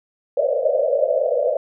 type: band-pass noise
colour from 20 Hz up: pink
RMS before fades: -19 dBFS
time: 0.37-1.57 s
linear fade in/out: 2 ms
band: 490 to 640 Hz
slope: 96 dB/octave
effects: none